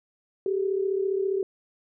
sine tone pair together, 385 / 419.9 Hz, G4 / G#4, -31 / +19 cents, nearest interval major second, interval 150 cents, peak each -24 / -30 dBFS, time 0.46-1.43 s, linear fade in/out 2 ms, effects none

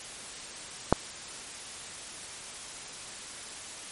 click, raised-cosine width 1 ms, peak -4 dBFS, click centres 0.926 s, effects white hiss -42 dBFS RMS until 3.91 s + MP3 48 kbps

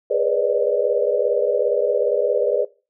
sine tone cluster, 413.5 / 483.8 / 501 / 566 / 606 Hz, G#4 / B4 / B4 / C#5 / D#5, -8 / -36 / +25 / +36 / -46 cents, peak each -23 dBFS, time 0.1-2.65 s, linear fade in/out 10 ms, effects noise-tail reverb RT60 0.3 s tail -19 dB re dry

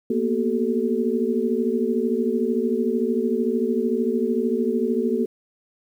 sine tone cluster, 229.9 / 243.2 / 380.8 / 438.7 Hz, A#3 / B3 / F#4 / A4, -24 / -26 / +50 / -5 cents, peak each -25 dBFS, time 0.1-5.26 s, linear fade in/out 5 ms, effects 9-bit

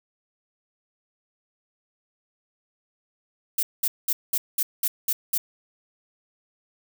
violet noise bursts, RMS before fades -23 dBFS, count 8, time 3.58-5.38 s, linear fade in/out 5 ms, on 50 ms, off 200 ms, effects none

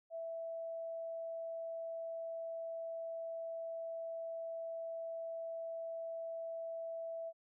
sine tone, 660 Hz, E5, 2 cents sharp, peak -40 dBFS, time 0.1-7.33 s, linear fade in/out 50 ms, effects none

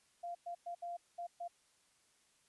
sine tone bursts at uneven times, 694 Hz, F5, 11 cents flat, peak -40 dBFS, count 6, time 0.23-0.35 / 0.46-0.55 / 0.66-0.75 / 0.82-0.97 / 1.18-1.27 / 1.4-1.48 s, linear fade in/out 10 ms, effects white hiss -72 dBFS RMS until 2.48 s + resampled to 24000 Hz

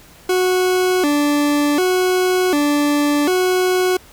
40% pulse tone with vibrato, 327.5 Hz, E4, 11 cents flat, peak -13 dBFS, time 0.29-3.97 s, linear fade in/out 5 ms, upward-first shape square, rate 0.67 Hz, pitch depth 200 cents each way, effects pink hiss -45 dBFS RMS until 4.12 s

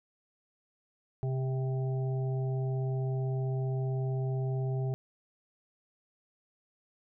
harmonic tone with a mistuned harmonic, 130.81 Hz, C3, in tune, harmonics 1 / 3 / 5 / 6, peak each -29 / -39 / -45 / -48 dBFS, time 1.23-4.94 s, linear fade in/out 0 ms, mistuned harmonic 3, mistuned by +18 cents, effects none

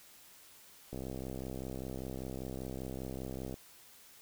click train, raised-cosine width 2 ms, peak -28 dBFS, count 171, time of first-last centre 0.93-3.541 s, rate 65.1 Hz, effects white hiss -58 dBFS RMS until 4.21 s

